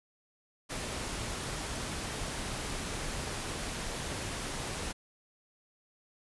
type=noise; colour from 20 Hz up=pink; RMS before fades=-37 dBFS; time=0.69-4.93 s; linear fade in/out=20 ms; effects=resampled to 24000 Hz